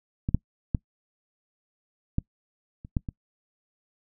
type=clicks; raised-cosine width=5 ms; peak=-14 / -8 / -10 / -12 / -28 / -12 / -20 dBFS; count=7; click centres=0.289 / 0.346 / 0.748 / 2.184 / 2.849 / 2.968 / 3.088 s; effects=noise-tail reverb RT60 0.1 s tail -24 dB re dry